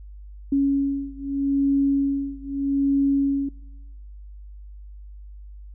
sine beating tone pair, 277.2 / 278 Hz, C#4 / C#4, 0 / +5 cents, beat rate 0.8 Hz, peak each -22 / -23 dBFS, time 0.52-3.49 s, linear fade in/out 5 ms, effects noise-tail reverb RT60 1.0 s tail -22 dB re dry + added 50 Hz sine -38 dBFS peak until 5.74 s

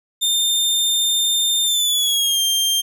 sawtooth tone with pitch glide, 3613 to 3182 Hz, A7 to G7, +45 to +25 cents, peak -13 dBFS, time 0.21-2.82 s, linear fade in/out 20 ms, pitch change -220 cents, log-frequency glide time 1.63-2.41 s, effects none

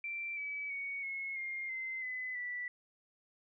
sine tone with pitch steps, 2349 / 2290 / 2233 / 2177 / 2122 / 2069 / 2017 / 1966.2 Hz, D7 / D7 / C#7 / C#7 / C7 / C7 / B6 / B6, 0 / -44 / +12 / -32 / +24 / -20 / +36 / -8 cents, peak -37 dBFS, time 0.04-2.68 s, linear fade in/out 2 ms, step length 330 ms, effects none

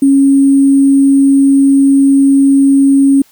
sine tone with sample-and-hold, 274.9 Hz, C#4, 14 cents flat, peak -4 dBFS, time 0.02-3.22 s, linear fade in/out 5 ms, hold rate 8820 Hz, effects white hiss -48 dBFS RMS until 3.31 s

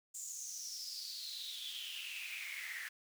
pink noise with high-pass filter sweep, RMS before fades -45 dBFS, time 0.14-2.89 s, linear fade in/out 10 ms, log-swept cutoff 7400 to 1800 Hz, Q 8.7, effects none

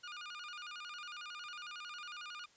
20% pulse tone with vibrato, 1318.5 Hz, E6, in tune, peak -40 dBFS, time 0.03-2.46 s, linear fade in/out 10 ms, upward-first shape square, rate 11 Hz, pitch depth 150 cents each way, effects white hiss -66 dBFS RMS until 2.56 s + resampled to 16000 Hz

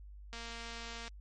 click train, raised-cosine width 0.2 ms, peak -28 dBFS, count 175, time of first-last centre 0.33-1.08 s, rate 232 Hz, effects added 50 Hz sine -48 dBFS peak until 1.2 s + MP3 48 kbps

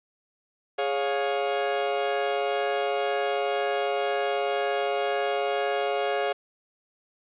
40% pulse chord, Db major, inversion second, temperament equal with one note detuned, 415.3 / 554.4 / 706.2 Hz, Ab4 / Db5 / F5, 0 / 0 / +19 cents, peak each -28 dBFS, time 0.78-6.33 s, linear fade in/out 10 ms, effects resampled to 8000 Hz + 9-bit

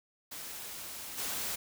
white noise with level steps, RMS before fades -43 / -36 dBFS, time 0.31-1.56 s, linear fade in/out 10 ms, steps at 1.17 s, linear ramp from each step 20 ms, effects none

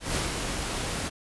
pink noise with ADSR envelope, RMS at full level -27 dBFS, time 0-1.1 s, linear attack 150 ms, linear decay 150 ms, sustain -4 dB, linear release 28 ms, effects resampled to 24000 Hz

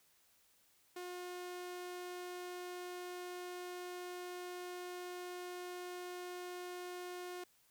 sawtooth tone, 358.4 Hz, F4, 45 cents sharp, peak -40 dBFS, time 0.96-7.44 s, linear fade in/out 5 ms, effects white hiss -71 dBFS RMS until 7.7 s

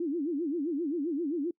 sine tone with vibrato, 311.1 Hz, D#4, in tune, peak -28 dBFS, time 0-1.51 s, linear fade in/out 5 ms, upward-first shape sine, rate 7.6 Hz, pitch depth 230 cents each way, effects noise-tail reverb RT60 0.1 s tail -26 dB re dry

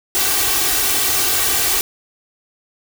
white noise with comb filter, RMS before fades -17 dBFS, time 0.15-1.81 s, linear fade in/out 0 ms, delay 2.6 ms, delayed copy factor +0.9, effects none

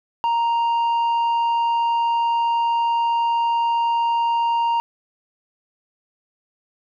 sine tone with tanh clipping, 932.3 Hz, A#5, in tune, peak -18 dBFS, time 0.24-4.8 s, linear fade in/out 0 ms, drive 5 dB, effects none

